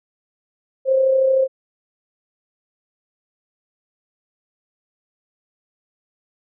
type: tone with amplitude modulation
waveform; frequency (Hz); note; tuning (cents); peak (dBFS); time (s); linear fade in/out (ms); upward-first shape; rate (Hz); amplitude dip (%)
sine; 529; C5; +19; -11; 0.85-1.48; 50; sine; 33.1; 40
effects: none